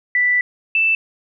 sine tone pair in turn, 1975.5 / 2649 Hz, B6 / E7, 0 / +8 cents, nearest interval perfect fourth, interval 508 cents, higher second, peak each -13 dBFS, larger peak neither, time 0.15-0.41 / 0.75-0.95 s, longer first, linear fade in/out 2 ms, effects none

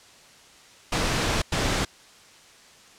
pink noise bursts at uneven times, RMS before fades -24 dBFS, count 2, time 0.92-1.42 / 1.52-1.85 s, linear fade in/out 5 ms, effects white hiss -51 dBFS RMS until 2.98 s + low-pass 7000 Hz 12 dB/octave

